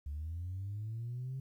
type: linear sweep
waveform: sine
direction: up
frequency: 70 to 134.7 Hz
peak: -36 dBFS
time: 0.06-1.4 s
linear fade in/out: 5 ms
effects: tanh soft clip ceiling -34 dBFS + 12-bit